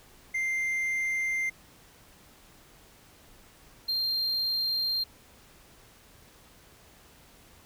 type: tone pair in turn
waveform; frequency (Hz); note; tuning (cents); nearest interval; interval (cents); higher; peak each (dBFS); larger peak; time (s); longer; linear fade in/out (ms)
triangle; 2093 / 4186; C7 / C8; 0 / 0; octave; 1200; second; -25 / -25; neither; 0.34-1.5 / 3.88-5.04; neither; 10
effects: pink hiss -56 dBFS RMS until 7.65 s